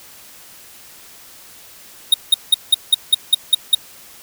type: tone bursts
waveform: square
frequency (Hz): 3729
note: A#7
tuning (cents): 0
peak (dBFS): -7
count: 9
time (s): 2.12-3.749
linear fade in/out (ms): 5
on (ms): 21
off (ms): 180
effects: white hiss -42 dBFS RMS until 4.22 s